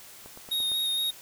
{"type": "click train", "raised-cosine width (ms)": 1, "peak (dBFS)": -31, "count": 5, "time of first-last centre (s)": [0.26, 0.718], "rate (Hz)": 8.74}
{"type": "tone with vibrato", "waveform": "square", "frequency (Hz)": 3729, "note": "A#7", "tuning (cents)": 0, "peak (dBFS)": -26, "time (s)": [0.51, 1.11], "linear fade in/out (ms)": 10, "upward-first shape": "square", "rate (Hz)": 4.3, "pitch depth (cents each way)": 13}
{"effects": ["white hiss -48 dBFS RMS until 1.21 s"]}